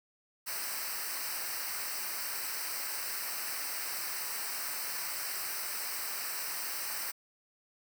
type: noise with comb filter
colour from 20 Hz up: white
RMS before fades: -37 dBFS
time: 0.46-7.12 s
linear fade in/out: 20 ms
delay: 0.29 ms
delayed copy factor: -0.85
effects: none